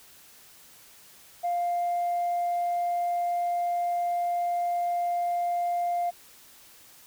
sine tone, 700 Hz, F5, 4 cents sharp, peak -23 dBFS, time 1.43-6.11 s, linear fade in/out 20 ms, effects tanh soft clip ceiling -22 dBFS + white hiss -53 dBFS RMS until 7.06 s

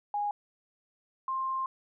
sine tone pair in turn, 824 / 1055.5 Hz, G#5 / C6, -14 / +15 cents, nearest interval major third, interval 429 cents, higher second, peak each -28 / -29 dBFS, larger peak first, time 0.14-0.31 / 1.28-1.66 s, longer second, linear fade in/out 2 ms, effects none

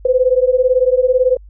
sine beating tone pair, 500 / 518 Hz, B4 / C5, +21 / -17 cents, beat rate 18 Hz, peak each -13 dBFS, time 0.05-1.37 s, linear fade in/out 5 ms, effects added 50 Hz sine -36 dBFS peak until 1.49 s

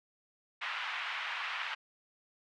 white band-pass noise, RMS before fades -38 dBFS, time 0.61-1.75 s, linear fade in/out 10 ms, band 920 to 2800 Hz, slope 24 dB/octave, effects none

